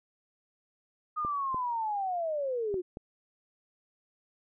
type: linear sweep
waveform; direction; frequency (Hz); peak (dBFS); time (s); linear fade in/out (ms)
sine; down; 1246 to 349.2; -29; 1.16-2.82; 20
type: clicks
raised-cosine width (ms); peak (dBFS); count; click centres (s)
2; -26; 4; 1.249 / 1.545 / 2.742 / 2.971
effects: none